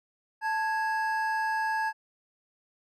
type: tone pair together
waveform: triangle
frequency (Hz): 880 / 1657.3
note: A5 / G#6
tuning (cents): 0 / -4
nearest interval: major seventh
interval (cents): 1096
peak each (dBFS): -26 / -29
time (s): 0.41-1.93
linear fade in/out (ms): 50
effects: none